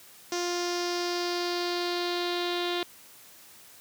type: tone with low-pass filter sweep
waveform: sawtooth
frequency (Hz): 351.1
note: F4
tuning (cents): +9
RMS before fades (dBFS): -30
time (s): 0.32-2.83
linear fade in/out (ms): 2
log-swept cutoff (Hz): 5800 to 3700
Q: 4.3
effects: white hiss -52 dBFS RMS until 3.8 s + high-pass 60 Hz 12 dB/octave